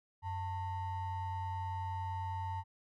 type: ring-modulated tone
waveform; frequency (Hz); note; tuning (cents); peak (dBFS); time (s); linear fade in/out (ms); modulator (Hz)
triangle; 493.9; B4; 0; -31; 0.22-2.64; 50; 401
effects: none